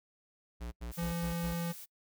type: tone bursts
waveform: square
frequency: 59.1 Hz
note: A#1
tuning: 24 cents sharp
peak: -39 dBFS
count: 5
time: 0.6-1.544 s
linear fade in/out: 20 ms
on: 120 ms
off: 86 ms
type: noise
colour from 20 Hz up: blue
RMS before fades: -48 dBFS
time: 0.91-1.86 s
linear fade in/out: 20 ms
type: tone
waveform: square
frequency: 170 Hz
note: F3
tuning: 46 cents flat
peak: -34 dBFS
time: 0.97-1.73 s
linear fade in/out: 20 ms
effects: noise-tail reverb RT60 0.1 s tail -26 dB re dry